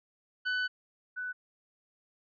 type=tone pair in turn; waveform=40% pulse / sine; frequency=1500 / 1492.7 Hz; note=F#6 / F#6; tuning=+23 / +15 cents; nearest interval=unison; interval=8 cents; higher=first; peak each=-28 / -34 dBFS; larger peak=first; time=0.45-0.68 / 1.16-1.33 s; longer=first; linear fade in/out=20 ms; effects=resampled to 11025 Hz